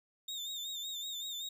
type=tone with vibrato; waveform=35% pulse; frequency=3652 Hz; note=A#7; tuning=36 cents flat; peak=-37 dBFS; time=0.28-1.49 s; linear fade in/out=5 ms; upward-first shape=sine; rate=5.3 Hz; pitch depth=67 cents each way; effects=none